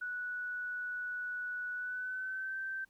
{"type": "tone with pitch glide", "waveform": "sine", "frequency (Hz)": [1475, 1555.5], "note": ["F#6", "G6"], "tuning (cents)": [-6, -14], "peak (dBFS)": -36, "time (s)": [0.01, 2.85], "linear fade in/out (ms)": 10, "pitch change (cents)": 92, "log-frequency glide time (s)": [1.75, 2.58], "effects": ["pink hiss -73 dBFS RMS until 2.89 s"]}